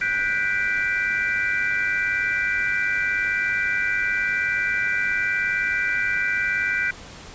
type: chord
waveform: sine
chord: G major seventh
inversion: third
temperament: equal with one note detuned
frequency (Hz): 1468.9 / 1568 / 1975.5 / 2349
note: F#6 / G6 / B6 / D7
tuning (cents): -13 / 0 / 0 / 0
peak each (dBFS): -26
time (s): 0.01-6.91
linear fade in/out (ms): 5
effects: pink hiss -41 dBFS RMS until 7.34 s + resampled to 16000 Hz